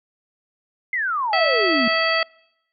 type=exponential sweep; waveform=sine; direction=down; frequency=2120 to 221.9 Hz; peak=-20 dBFS; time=0.93-1.88 s; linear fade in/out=2 ms
type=harmonic tone; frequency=653 Hz; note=E5; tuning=17 cents flat; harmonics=1 / 2 / 3 / 4 / 5 / 7; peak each=-23 / -24 / -22 / -27 / -29 / -26 dBFS; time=1.33-2.23 s; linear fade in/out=2 ms
effects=noise-tail reverb RT60 0.8 s tail -25 dB re dry